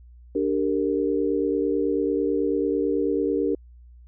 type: chord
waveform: sine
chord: G minor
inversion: second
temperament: equal with one note detuned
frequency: 293.7 / 392 / 461.1 Hz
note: D4 / G4 / Bb4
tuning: 0 / 0 / -19 cents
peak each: -25 dBFS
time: 0.35-3.55 s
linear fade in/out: 5 ms
effects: added 60 Hz sine -45 dBFS peak until 4.07 s